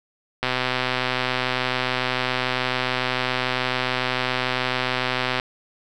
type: click train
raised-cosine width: 0.3 ms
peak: -6 dBFS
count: 632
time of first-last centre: 0.43-5.399 s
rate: 127 Hz
effects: none